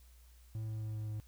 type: tone with pitch steps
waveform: triangle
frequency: 110 / 109.3 / 108.61 / 107.92 / 107.24 Hz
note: A2 / A2 / A2 / A2 / A2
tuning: 0 / -11 / -22 / -33 / -44 cents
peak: -35 dBFS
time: 0.55-1.2 s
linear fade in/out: 0 ms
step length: 130 ms
effects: added 60 Hz sine -57 dBFS peak until 1.27 s + white hiss -68 dBFS RMS until 1.27 s